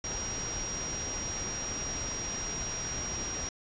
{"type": "tone in noise", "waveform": "sine", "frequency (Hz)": 5700, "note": "F8", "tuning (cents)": 34, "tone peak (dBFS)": -35, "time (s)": [0.04, 3.49], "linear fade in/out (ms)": 2, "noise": "pink", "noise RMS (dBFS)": -38, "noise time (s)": [0.04, 3.49], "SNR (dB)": 0, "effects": ["resampled to 16000 Hz"]}